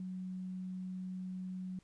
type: tone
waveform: sine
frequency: 185 Hz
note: F#3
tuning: in tune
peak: -39 dBFS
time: 0-1.79 s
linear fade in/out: 2 ms
effects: pink hiss -71 dBFS RMS until 1.83 s + resampled to 22050 Hz